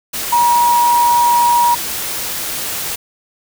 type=tone in noise; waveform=sine; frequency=955 Hz; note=A#5; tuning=42 cents sharp; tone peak=-9 dBFS; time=0.32-1.75 s; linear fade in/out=10 ms; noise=white; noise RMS=-22 dBFS; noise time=0.13-2.96 s; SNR=+10 dB; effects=none